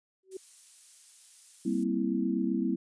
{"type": "tone with exponential growth", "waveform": "sine", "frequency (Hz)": 379.4, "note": "F#4", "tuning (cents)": 43, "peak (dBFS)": -33, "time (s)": [0.23, 0.37], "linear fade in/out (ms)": 5, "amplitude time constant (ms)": 29}
{"type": "noise", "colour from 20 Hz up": "violet", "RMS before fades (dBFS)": -48, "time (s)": [0.31, 1.84], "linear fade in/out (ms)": 10}
{"type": "chord", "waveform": "sine", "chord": "C dominant seventh", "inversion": "second", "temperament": "equal with one note detuned", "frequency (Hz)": [196, 233.9, 261.6, 329.6], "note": ["G3", "Bb3", "C4", "E4"], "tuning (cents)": [0, 6, 0, 0], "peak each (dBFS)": -32, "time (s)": [1.65, 2.76], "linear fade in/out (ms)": 10}
{"effects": ["resampled to 22050 Hz"]}